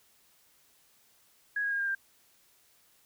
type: tone with pitch steps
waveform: sine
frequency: 1661.2 / 1642.1 / 1623.3 / 1604.6 / 1586.2 Hz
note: G#6 / G#6 / G#6 / G6 / G6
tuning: 0 / -20 / -40 / +40 / +20 cents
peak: -28 dBFS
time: 1.56-1.95 s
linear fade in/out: 5 ms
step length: 78 ms
effects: white hiss -65 dBFS RMS until 3.05 s